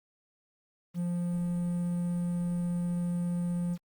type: tone with quantisation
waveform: triangle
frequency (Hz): 174.61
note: F3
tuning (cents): 0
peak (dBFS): -26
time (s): 0.94-3.78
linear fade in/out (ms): 50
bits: 9
effects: Opus 24 kbps